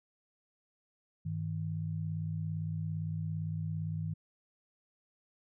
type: tone pair together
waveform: sine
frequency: 101 / 158.62 Hz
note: G#2 / D#3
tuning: -48 / +34 cents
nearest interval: minor sixth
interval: 782 cents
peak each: -37 / -35 dBFS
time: 1.25-4.14 s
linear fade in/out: 10 ms
effects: none